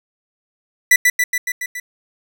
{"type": "tone with echo", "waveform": "45% pulse", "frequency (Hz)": 1975.5, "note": "B6", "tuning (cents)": 0, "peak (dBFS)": -7, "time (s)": [0.91, 0.96], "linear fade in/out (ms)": 5, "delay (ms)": 140, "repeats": 6, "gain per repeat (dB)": -3, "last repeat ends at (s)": 1.8, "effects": []}